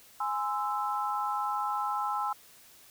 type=chord; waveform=sine; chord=Ab augmented; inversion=none; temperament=equal with one note detuned; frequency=830.6 / 1034.5 / 1318.5 Hz; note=Ab5 / C6 / E6; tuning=0 / -20 / 0 cents; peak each=-32 / -34 / -33 dBFS; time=0.2-2.33 s; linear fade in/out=5 ms; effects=white hiss -56 dBFS RMS until 2.9 s